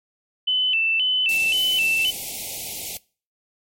sine tone with vibrato, 2836 Hz, F7, 26 cents sharp, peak -17 dBFS, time 0.47-2.11 s, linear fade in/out 10 ms, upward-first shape square, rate 1.9 Hz, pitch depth 110 cents each way
white band-stop noise, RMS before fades -31 dBFS, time 1.29-2.97 s, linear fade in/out 0 ms, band 860 to 2100 Hz, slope 96 dB/octave
effects noise-tail reverb RT60 0.4 s tail -23 dB re dry + MP3 64 kbps

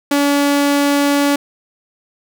sawtooth tone, 285.1 Hz, C#4, 49 cents sharp, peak -8 dBFS, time 0.11-1.36 s, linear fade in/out 5 ms, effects none

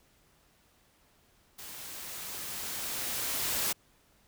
white noise with level ramp, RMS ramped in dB -45 to -30 dBFS, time 1.58-3.73 s, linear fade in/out 10 ms, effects pink hiss -66 dBFS RMS until 4.27 s

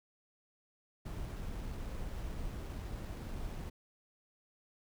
brown noise with sample-and-hold, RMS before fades -41 dBFS, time 1.05-3.7 s, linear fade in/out 10 ms, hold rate 8820 Hz, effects none

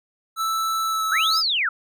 square tone with pitch glide, 1318.5 to 1303.4 Hz, E6 to E6, 0 to -20 cents, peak -22 dBFS, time 0.36-1.43 s, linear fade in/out 50 ms, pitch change -20 cents, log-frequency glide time 0.85-1.06 s
sine linear two-way sweep, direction up then down, 1261 to 5260 to 1261 Hz, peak -19 dBFS, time 1.11-1.69 s, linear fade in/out 5 ms, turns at 1.39 s
effects none

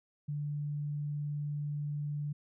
sine tone, 146.83 Hz, D3, in tune, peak -33 dBFS, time 0.28-2.33 s, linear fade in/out 10 ms, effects none

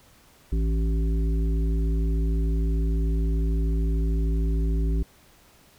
harmonic tone with a mistuned harmonic, 55 Hz, A1, in tune, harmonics 1 / 3 / 5 / 7, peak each -21 / -31 / -35 / -38 dBFS, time 0.52-5.03 s, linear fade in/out 5 ms, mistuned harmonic 5, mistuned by +21 cents, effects pink hiss -56 dBFS RMS until 5.78 s

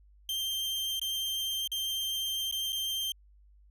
40% pulse tone with dropouts, 3154 Hz, G7, 10 cents sharp, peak -30 dBFS, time 0.29-3.12 s, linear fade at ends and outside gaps 2 ms, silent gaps 0.996-1.015 / 1.675-1.717 / 2.513-2.524 / 2.723-2.728 s, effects added 50 Hz sine -56 dBFS peak until 3.7 s

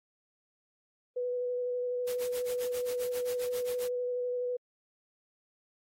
sine tone with vibrato, 493.9 Hz, B4, in tune, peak -30 dBFS, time 1.16-4.57 s, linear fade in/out 10 ms, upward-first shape square, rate 12 Hz, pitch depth 9 cents each way
white noise with tremolo, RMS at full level -42 dBFS, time 2.07-3.88 s, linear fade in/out 5 ms, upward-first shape sine, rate 7.5 Hz, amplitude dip 95%
effects AAC 48 kbps

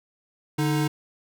square tone pair together, 146.83 / 311.1 Hz, D3 / D#4, 0 / 0 cents, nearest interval octave + minor second, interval 1300 cents, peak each -24 / -26 dBFS, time 0.58-0.88 s, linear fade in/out 10 ms, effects none

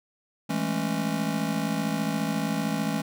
square chord, A major seventh, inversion second, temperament just, 165 / 206.2 / 220 / 275 Hz, E3 / G#3 / A3 / C#4, +2 / -12 / 0 / -14 cents, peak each -32 dBFS, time 0.49-3.02 s, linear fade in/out 10 ms, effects none

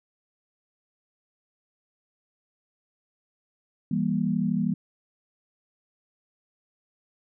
sine chord, E diminished, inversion none, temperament just, 164.81 / 197.78 / 237.3 Hz, E3 / G3 / Bb3, 0 / +16 / +31 cents, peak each -28 / -26 / -27 dBFS, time 3.91-4.74 s, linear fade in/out 5 ms, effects none

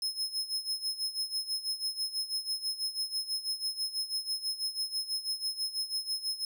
40% pulse tone with tremolo, 5170 Hz, E8, 34 cents flat, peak -28 dBFS, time 0.02-6.45 s, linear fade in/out 2 ms, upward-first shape sine, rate 6.1 Hz, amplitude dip 80%, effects none

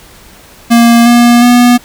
square tone with pitch steps, 234.3 / 238.8 / 243.4 Hz, A#3 / A#3 / B3, +9 / +42 / -25 cents, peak -3 dBFS, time 0.7-1.78 s, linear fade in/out 20 ms, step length 360 ms, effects pink hiss -37 dBFS RMS until 1.84 s

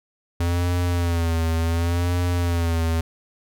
square tone with vibrato, 85.1 Hz, F2, 44 cents flat, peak -20 dBFS, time 0.4-3.01 s, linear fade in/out 5 ms, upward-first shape sine, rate 0.69 Hz, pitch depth 67 cents each way, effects none

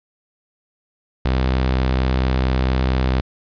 sawtooth tone, 64.4 Hz, C2, 27 cents flat, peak -12 dBFS, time 1.25-3.21 s, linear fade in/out 5 ms, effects resampled to 11025 Hz + 8-bit

